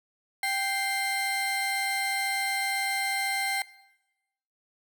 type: tone pair together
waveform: 35% pulse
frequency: 784 / 2093 Hz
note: G5 / C7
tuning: 0 / 0 cents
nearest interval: octave + perfect fourth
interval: 1700 cents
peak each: -29 / -26 dBFS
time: 0.43-3.62 s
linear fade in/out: 2 ms
effects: noise-tail reverb RT60 1.0 s tail -20 dB re dry